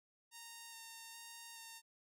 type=tone with vibrato; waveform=5% pulse; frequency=920 Hz; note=A#5; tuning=23 cents flat; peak=-39 dBFS; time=0.31-1.82 s; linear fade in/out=50 ms; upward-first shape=square; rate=1.2 Hz; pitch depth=11 cents each way; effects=none

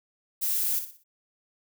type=noise with echo; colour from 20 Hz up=violet; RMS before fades=-27 dBFS; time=0.41-0.8 s; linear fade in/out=20 ms; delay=60 ms; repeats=4; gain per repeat=-9 dB; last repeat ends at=1.04 s; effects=none

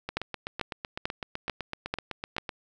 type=two click trains; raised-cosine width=0.3 ms; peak=-17 / -12 dBFS; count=20 / 6; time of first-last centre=0.09-2.492 / 0.17-2.382 s; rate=7.91 / 2.26 Hz; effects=none

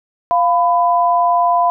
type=tone pair together; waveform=sine; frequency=698.1 / 1000 Hz; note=F5 / B5; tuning=-1 / +21 cents; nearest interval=tritone; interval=622 cents; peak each=-13 / -14 dBFS; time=0.31-1.7 s; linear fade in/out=0 ms; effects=none

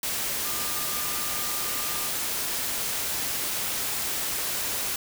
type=tone in noise; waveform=sine; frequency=1204 Hz; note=D6; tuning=43 cents sharp; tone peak=-39 dBFS; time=0.45-2.09 s; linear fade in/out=2 ms; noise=white; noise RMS=-29 dBFS; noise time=0.03-4.96 s; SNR=-13 dB; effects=none

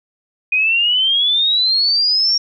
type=exponential sweep; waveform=sine; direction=up; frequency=2471 to 5588 Hz; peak=-12 dBFS; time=0.52-2.38 s; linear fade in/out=5 ms; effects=none

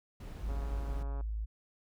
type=noise; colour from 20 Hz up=brown; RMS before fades=-45 dBFS; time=0.2-1.03 s; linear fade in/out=5 ms
type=tone; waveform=sine; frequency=53.8 Hz; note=A1; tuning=38 cents flat; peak=-33 dBFS; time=0.42-1.46 s; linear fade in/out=20 ms
type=click train; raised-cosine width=1 ms; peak=-35 dBFS; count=101; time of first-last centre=0.49-1.209 s; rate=139 Hz
effects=none

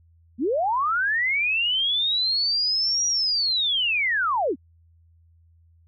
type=linear two-way sweep; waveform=sine; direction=up then down; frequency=208 to 5790 to 208 Hz; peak=-20 dBFS; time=0.38-4.56 s; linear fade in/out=50 ms; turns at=3.07 s; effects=added 83 Hz sine -54 dBFS peak until 5.87 s

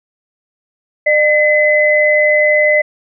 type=tone pair together; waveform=sine; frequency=603 / 2028 Hz; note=D5 / B6; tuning=+46 / +45 cents; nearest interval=octave + major sixth; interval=2099 cents; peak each=-11 dBFS; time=1.06-2.82 s; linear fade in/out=10 ms; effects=none

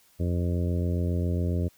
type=harmonic tone; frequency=87.31 Hz; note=F2; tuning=in tune; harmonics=1 / 2 / 3 / 4 / 5 / 6 / 7; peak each=-25 / -31 / -35 / -37 / -39 / -41 / -42 dBFS; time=0.19-1.69 s; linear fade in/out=20 ms; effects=white hiss -61 dBFS RMS until 1.77 s

